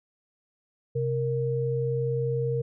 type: tone pair together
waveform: sine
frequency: 130.81 / 465.7 Hz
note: C3 / A#4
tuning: 0 / -2 cents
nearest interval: octave + minor seventh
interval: 2198 cents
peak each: -27 dBFS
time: 0.95-2.62 s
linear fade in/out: 10 ms
effects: none